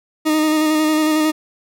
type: tone with vibrato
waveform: 40% pulse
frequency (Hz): 309.5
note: D#4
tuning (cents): -9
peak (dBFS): -13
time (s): 0.25-1.32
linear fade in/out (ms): 20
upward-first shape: square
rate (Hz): 11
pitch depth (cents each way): 18
effects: none